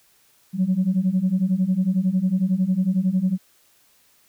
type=beating tone pair; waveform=sine; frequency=179.9 / 190.9 Hz; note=F#3 / G3; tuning=-48 / -46 cents; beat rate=11 Hz; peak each=-21 / -19 dBFS; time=0.53-3.38 s; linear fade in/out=50 ms; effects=tanh soft clip ceiling -12 dBFS + white hiss -59 dBFS RMS until 4.28 s